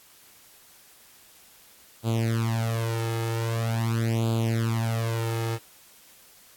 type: tone with flanger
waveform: sawtooth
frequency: 114.2 Hz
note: A#2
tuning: 35 cents flat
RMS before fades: -26 dBFS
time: 2.03-5.59 s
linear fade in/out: 50 ms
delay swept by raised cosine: 0.26 to 2.36 ms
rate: 0.44 Hz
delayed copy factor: +1
effects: white hiss -54 dBFS RMS until 6.56 s + AAC 64 kbps